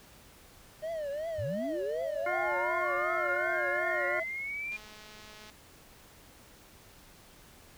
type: tone with vibrato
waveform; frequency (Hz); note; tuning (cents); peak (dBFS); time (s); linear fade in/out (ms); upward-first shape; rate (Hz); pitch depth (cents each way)
triangle; 611; D#5; -32; -31; 0.82-4.24; 20; triangle; 2.7; 180
type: linear sweep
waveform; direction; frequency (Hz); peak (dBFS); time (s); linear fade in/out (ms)
sine; up; 81 to 2421; -34; 1.38-4.77; 10
type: harmonic tone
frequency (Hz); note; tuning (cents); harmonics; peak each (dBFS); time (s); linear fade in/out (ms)
354.5; F4; +26; 1 / 2 / 3 / 4 / 5 / 6; -40 / -39 / -40 / -35 / -41 / -36; 2.26-4.2; 5
type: click train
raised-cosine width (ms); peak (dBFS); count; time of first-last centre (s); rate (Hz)
0.2; -34; 167; 4.72-5.499; 213
effects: pink hiss -56 dBFS RMS until 7.77 s